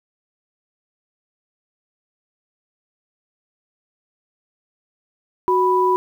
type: tone pair together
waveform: sine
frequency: 370 / 987 Hz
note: F#4 / B5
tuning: 0 / -1 cents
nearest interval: octave + perfect fourth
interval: 1699 cents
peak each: -17 / -16 dBFS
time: 5.48-5.96 s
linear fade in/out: 0 ms
effects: 8-bit